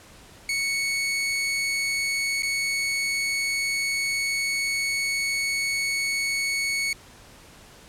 sawtooth tone with dropouts, 2217 Hz, C#7, in tune, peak -20 dBFS, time 0.49-6.93 s, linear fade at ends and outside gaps 2 ms, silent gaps 2.423-2.431 s, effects pink hiss -49 dBFS RMS until 7.88 s + low-pass 11000 Hz 12 dB/octave

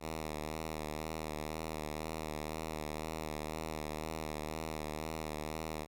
5% pulse tone with vibrato, 77.78 Hz, D#2, in tune, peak -27 dBFS, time 0-5.87 s, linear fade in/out 50 ms, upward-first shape sine, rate 2 Hz, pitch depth 43 cents each way, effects none

